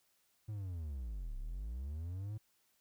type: linear two-way sweep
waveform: triangle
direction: down then up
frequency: 110 to 31.56 to 110 Hz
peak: -37 dBFS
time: 0.48-2.38 s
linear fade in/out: 10 ms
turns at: 1.37 s
effects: white hiss -75 dBFS RMS until 2.8 s